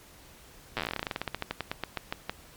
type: slowing click train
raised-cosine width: 0.3 ms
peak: -14 dBFS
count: 29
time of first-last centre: 0.77-2.296 s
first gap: 8 ms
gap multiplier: 1.12
effects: pink hiss -53 dBFS RMS until 2.56 s + MP3 96 kbps